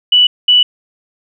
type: tone pair in turn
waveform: sine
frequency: 2960 / 2960 Hz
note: F#7 / F#7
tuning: 0 / 0 cents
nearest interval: unison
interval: 0 cents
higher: neither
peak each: -5 dBFS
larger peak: neither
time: 0.12-0.27 / 0.48-0.63 s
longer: neither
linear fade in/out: 5 ms
effects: none